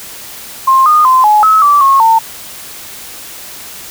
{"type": "tone with pitch steps", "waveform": "sine", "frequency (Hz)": [1059, 1226, 1033, 845, 1289, 1160, 1088, 900], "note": ["C6", "D#6", "C6", "G#5", "E6", "D6", "C#6", "A5"], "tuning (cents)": [21, -26, -22, 30, -39, -22, -33, 39], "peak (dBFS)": -4, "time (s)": [0.67, 2.19], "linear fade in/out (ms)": 10, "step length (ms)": 190, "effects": ["white hiss -29 dBFS RMS until 3.9 s"]}